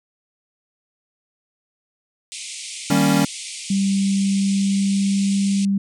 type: band-pass noise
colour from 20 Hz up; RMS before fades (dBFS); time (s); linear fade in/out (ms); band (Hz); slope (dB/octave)
white; -33; 2.32-5.65; 0; 2100 to 9600; 96
type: chord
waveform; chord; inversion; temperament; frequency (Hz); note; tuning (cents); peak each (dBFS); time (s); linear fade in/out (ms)
square; Eb dominant seventh; none; equal; 155.56 / 196 / 233.1 / 277.2; Eb3 / G3 / Bb3 / Db4; 0 / 0 / 0 / 0; -22 / -20 / -24 / -19; 2.9-3.25; 5
type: tone with pitch glide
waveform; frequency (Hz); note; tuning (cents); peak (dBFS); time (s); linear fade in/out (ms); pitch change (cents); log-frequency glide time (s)
sine; 196 to 197.59; G3 to G3; 0 to +14; -16; 3.7-5.78; 5; +14; 3.93-5.39
effects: none